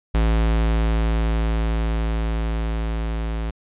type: tone with level ramp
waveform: square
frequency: 55.4 Hz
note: A1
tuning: 13 cents sharp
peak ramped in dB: -16 to -24 dBFS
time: 0.14-3.51 s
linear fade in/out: 10 ms
effects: resampled to 8000 Hz